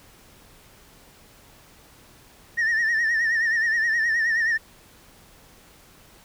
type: tone with vibrato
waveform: sine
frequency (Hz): 1825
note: A#6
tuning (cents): -37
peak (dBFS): -17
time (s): 2.57-4.58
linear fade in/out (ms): 20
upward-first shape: sine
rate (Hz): 9.5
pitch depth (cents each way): 71
effects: tanh soft clip ceiling -18 dBFS + pink hiss -52 dBFS RMS until 6.24 s